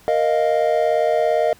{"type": "chord", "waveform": "triangle", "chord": "Bb suspended fourth", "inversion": "none", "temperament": "just", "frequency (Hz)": [466.2, 621.6, 699.2], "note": ["Bb4", "Eb5", "F5"], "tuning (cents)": [0, -2, 2], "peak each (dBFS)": [-19, -16, -19], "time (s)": [0.08, 1.53], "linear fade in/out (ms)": 0, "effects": ["pink hiss -50 dBFS RMS until 1.59 s"]}